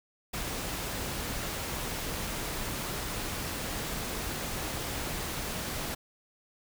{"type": "noise", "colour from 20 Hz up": "pink", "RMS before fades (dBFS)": -35, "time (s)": [0.33, 5.95], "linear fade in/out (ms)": 10, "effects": []}